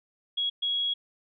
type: tone bursts at uneven times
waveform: sine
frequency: 3322 Hz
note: G#7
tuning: in tune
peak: -25 dBFS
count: 2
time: 0.37-0.5 / 0.62-0.94 s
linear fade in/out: 10 ms
effects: none